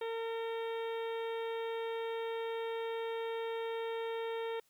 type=harmonic tone with a mistuned harmonic; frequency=455.6 Hz; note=A#4; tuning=40 cents flat; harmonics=1 / 2 / 3 / 4 / 5 / 6 / 7 / 8; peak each=-36 / -44 / -51 / -51 / -52 / -57 / -54 / -55 dBFS; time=0.01-4.6 s; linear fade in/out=5 ms; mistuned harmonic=8; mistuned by=+23 cents; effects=white hiss -72 dBFS RMS until 4.69 s